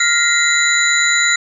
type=tone cluster; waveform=sine; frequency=1396 / 1904 / 2053 / 3958 / 6990 Hz; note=F6 / A#6 / C7 / B7 / A8; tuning=-1 / +36 / -33 / +3 / -12 cents; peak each=-18 dBFS; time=0-1.36 s; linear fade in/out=5 ms; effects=none